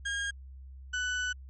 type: tone pair in turn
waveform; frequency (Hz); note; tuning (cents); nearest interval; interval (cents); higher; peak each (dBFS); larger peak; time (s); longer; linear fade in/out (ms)
35% pulse; 1623 / 1491.3; G#6 / F#6; -40 / +13; minor second; 147; first; -29 / -28; second; 0.05-0.31 / 0.93-1.33; second; 10
effects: added 66 Hz sine -44 dBFS peak until 1.49 s + MP3 32 kbps